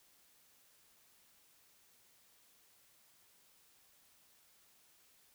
silence, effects white hiss -68 dBFS RMS until 5.34 s

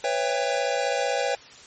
square chord, C# half-diminished seventh, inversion third, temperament just, 498.9 / 554.4 / 665.2 / 798.3 Hz, B4 / C#5 / E5 / G5, +17 / 0 / +16 / +31 cents, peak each -29 / -28 / -32 / -29 dBFS, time 0.04-1.35 s, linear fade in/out 2 ms, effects white hiss -47 dBFS RMS until 1.66 s + MP3 32 kbps

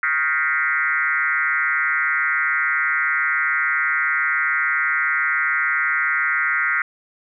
sine tone with frequency modulation, 1700 Hz, G#6, 40 cents sharp, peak -17 dBFS, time 0.03-6.82 s, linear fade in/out 2 ms, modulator 147 Hz, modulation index 2.8, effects none

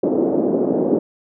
pink band-pass noise, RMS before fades -18 dBFS, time 0.03-0.99 s, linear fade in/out 5 ms, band 240 to 510 Hz, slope 24 dB/octave, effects none

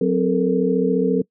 sine tone cluster, 184.7 / 261 / 431.1 / 465.5 Hz, F#3 / C4 / A4 / A#4, -3 / -4 / -35 / -2 cents, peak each -21 dBFS, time 0.01-1.22 s, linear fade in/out 5 ms, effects noise-tail reverb RT60 0.1 s tail -23 dB re dry

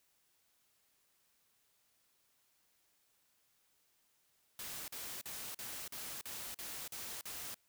white noise bursts, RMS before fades -45 dBFS, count 9, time 4.59-7.544 s, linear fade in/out 2 ms, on 290 ms, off 43 ms, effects white hiss -75 dBFS RMS until 7.68 s

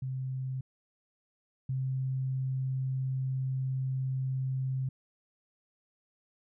sine tone pair in turn, 130.81 / 131.51 Hz, C3 / C3, 0 / +9 cents, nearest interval unison, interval 9 cents, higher second, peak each -32 / -29 dBFS, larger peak second, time 0.02-0.61 / 1.69-4.89 s, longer second, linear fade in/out 5 ms, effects none

